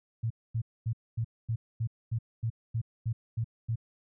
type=tone bursts; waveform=sine; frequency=113.8 Hz; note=A#2; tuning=41 cents flat; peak=-27 dBFS; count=12; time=0.23-3.758 s; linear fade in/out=10 ms; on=74 ms; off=240 ms; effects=none